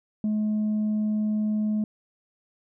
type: tone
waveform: sine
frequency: 213.1 Hz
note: G#3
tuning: 45 cents sharp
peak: -20 dBFS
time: 0.24-1.84 s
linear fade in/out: 2 ms
effects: tanh soft clip ceiling -21 dBFS